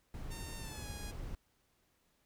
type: noise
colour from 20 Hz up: brown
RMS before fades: -44 dBFS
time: 0.14-1.35 s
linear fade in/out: 2 ms
type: tone with pitch glide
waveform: 5% pulse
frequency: 912 to 826.7 Hz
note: A#5 to G#5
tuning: -38 to -8 cents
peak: -36 dBFS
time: 0.3-1.12 s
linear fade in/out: 20 ms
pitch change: -170 cents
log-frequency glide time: 0.58-0.88 s
effects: pink hiss -75 dBFS RMS until 2.25 s